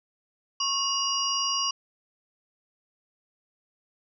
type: tone cluster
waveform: sine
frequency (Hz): 1099 / 2859 / 4819 / 5640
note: C#6 / F7 / D8 / F8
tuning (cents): -15 / +40 / +44 / +16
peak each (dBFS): -30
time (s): 0.6-1.71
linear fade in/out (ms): 5
effects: none